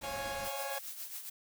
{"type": "noise", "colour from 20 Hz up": "pink", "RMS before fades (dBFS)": -47, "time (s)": [0.01, 0.49], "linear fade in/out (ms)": 10}
{"type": "chord", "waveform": "sawtooth", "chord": "Db major seventh", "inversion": "third", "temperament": "equal with one note detuned", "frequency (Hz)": [537, 554.4, 698.5, 830.6], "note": ["C5", "Db5", "F5", "Ab5"], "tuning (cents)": [45, 0, 0, 0], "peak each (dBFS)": [-43, -37, -43, -37], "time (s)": [0.03, 0.79], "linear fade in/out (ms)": 10}
{"type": "noise with tremolo", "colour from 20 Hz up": "blue", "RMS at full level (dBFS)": -41, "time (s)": [0.44, 1.3], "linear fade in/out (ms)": 10, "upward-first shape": "triangle", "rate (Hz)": 7.3, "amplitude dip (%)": 65}
{"effects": []}